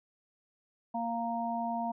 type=harmonic tone; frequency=232.5 Hz; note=A#3; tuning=4 cents flat; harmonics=1 / 3 / 4; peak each=-36 / -34 / -36 dBFS; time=0.94-1.92 s; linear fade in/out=10 ms; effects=none